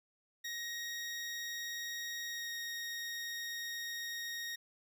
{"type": "tone with pitch glide", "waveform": "20% pulse", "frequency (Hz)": [1879, 1868.2], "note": ["A#6", "A#6"], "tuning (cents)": [13, 3], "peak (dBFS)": -34, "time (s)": [0.44, 4.56], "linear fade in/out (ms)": 10, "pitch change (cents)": -10, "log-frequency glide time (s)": [2.27, 2.52], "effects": []}